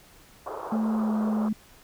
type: band-pass noise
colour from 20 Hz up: pink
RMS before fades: -36 dBFS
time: 0.46-1.49 s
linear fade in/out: 5 ms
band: 370 to 1300 Hz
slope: 48 dB/octave
type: tone with pitch glide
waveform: sine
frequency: 219.5 to 215.2 Hz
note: A3 to A3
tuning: -4 to -38 cents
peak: -23 dBFS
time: 0.72-1.53 s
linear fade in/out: 5 ms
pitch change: -34 cents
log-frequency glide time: 0.94-1.13 s
effects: pink hiss -54 dBFS RMS until 1.83 s